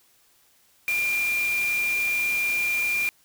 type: tone in noise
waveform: sine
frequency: 2393 Hz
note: D7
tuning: 32 cents sharp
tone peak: -22 dBFS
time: 0.88-3.09 s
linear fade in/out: 0 ms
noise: white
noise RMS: -35 dBFS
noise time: 0.88-3.09 s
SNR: +10 dB
effects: white hiss -61 dBFS RMS until 3.24 s